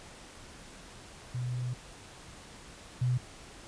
sine tone pair in turn, 124 / 124.79 Hz, B2 / B2, +7 / +18 cents, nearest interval unison, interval 11 cents, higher second, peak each -31 / -25 dBFS, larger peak second, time 1.34-1.74 / 3.01-3.18 s, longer first, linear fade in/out 10 ms, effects pink hiss -50 dBFS RMS until 3.67 s + resampled to 22050 Hz

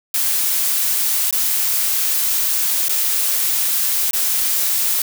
blue noise with dropouts, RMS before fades -18 dBFS, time 0.14-5.02 s, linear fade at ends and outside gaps 2 ms, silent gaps 1.309-1.326 / 2.884-2.893 / 4.11-4.132 s, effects none

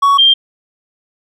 triangle / sine tone pair in turn, 1119 / 3182 Hz, C#6 / G7, +16 / +25 cents, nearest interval octave + tritone, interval 1809 cents, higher second, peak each -5 dBFS, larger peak neither, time 0.02-0.18 / 0.18-0.34 s, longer neither, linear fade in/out 10 ms, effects none

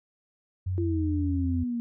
sine tone with pitch glide, 92.5 to 85.31 Hz, F#2 to F2, 0 to -40 cents, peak -26 dBFS, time 0.66-1.64 s, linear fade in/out 10 ms, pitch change -140 cents, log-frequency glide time 0.79-0.99 s
sine exponential sweep, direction down, 343.2 to 232.8 Hz, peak -27 dBFS, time 0.78-1.8 s, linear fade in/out 0 ms
effects none

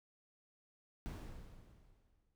brown noise with exponential decay, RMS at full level -41 dBFS, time 1.06-2.35 s, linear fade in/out 0 ms, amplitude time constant 280 ms, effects none

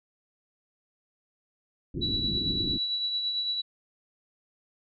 white low-pass noise, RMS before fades -33 dBFS, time 1.94-2.78 s, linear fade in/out 5 ms, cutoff 350 Hz, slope 48 dB/octave
sine tone with tremolo, 3930 Hz, B7, 9 cents flat, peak -25 dBFS, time 2.01-3.62 s, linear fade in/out 20 ms, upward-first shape triangle, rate 8.9 Hz, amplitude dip 45%
effects none

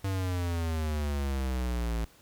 square exponential sweep, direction down, 98 to 55.3 Hz, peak -29 dBFS, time 0.04-2.05 s, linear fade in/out 5 ms, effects pink hiss -58 dBFS RMS until 2.21 s

